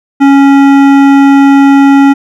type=tone with hard clipping; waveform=sine; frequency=277.2 Hz; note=C#4; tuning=in tune; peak=-3 dBFS; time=0.2-2.14 s; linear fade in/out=20 ms; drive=14 dB; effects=none